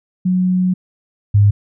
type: tone pair in turn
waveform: sine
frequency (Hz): 183.3 / 102.28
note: F#3 / G#2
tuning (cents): -16 / -26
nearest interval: minor seventh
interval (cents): 1010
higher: first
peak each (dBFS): -12 / -7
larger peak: second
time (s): 0.25-0.74 / 1.34-1.51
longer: first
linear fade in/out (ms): 10
effects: none